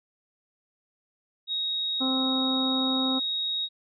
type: tone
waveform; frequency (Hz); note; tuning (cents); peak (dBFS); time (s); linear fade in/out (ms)
sine; 3772; A#7; +20; -26; 1.47-3.69; 50
type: harmonic tone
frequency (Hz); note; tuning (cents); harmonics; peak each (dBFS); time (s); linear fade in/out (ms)
261.6; C4; 0; 1 / 2 / 3 / 4 / 5; -26 / -36 / -37 / -40 / -38; 2-3.2; 20
effects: none